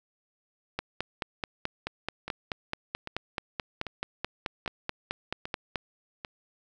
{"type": "two click trains", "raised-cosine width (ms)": 0.3, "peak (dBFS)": [-14, -20], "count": [24, 6], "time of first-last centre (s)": [[0.79, 5.758], [2.28, 6.248]], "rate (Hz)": [4.63, 1.26], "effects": []}